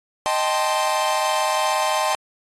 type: chord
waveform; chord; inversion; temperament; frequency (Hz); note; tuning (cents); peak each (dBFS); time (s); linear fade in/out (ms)
45% pulse; A half-diminished seventh; second; equal; 622.3 / 784 / 880 / 1046.5; Eb5 / G5 / A5 / C6; 0 / 0 / 0 / 0; -25 / -25 / -25 / -24; 0.26-2.15; 0
effects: AAC 32 kbps